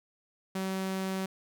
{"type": "tone", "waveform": "sawtooth", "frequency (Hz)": 190.2, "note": "F#3", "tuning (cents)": 48, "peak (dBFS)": -27, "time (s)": [0.55, 1.26], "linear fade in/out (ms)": 5, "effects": []}